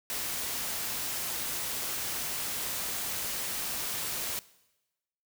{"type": "noise", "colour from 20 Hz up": "white", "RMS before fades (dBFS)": -34, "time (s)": [0.1, 4.39], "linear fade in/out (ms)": 0, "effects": ["noise-tail reverb RT60 1.0 s tail -20 dB re dry"]}